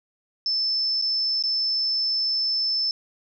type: tone with dropouts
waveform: sine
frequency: 5274 Hz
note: E8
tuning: in tune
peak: -21 dBFS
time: 0.46-2.91 s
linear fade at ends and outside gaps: 1 ms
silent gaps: 1.015-1.022 / 1.425-1.437 s
effects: none